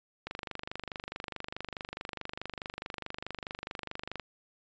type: click train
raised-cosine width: 0.3 ms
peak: -21 dBFS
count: 98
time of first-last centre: 0.27-4.197 s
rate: 24.7 Hz
effects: resampled to 16000 Hz